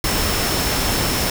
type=tone in noise; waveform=sine; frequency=5340 Hz; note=E8; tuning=22 cents sharp; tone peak=-28 dBFS; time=0.04-1.3 s; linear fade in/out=2 ms; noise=pink; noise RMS=-20 dBFS; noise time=0.04-1.3 s; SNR=-11 dB; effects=none